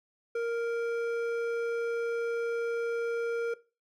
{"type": "tone with hard clipping", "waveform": "triangle", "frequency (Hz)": 466.2, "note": "A#4", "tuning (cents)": 0, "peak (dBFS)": -30, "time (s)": [0.35, 3.54], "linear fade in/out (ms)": 5, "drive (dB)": 12, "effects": ["noise-tail reverb RT60 0.3 s tail -18 dB re dry"]}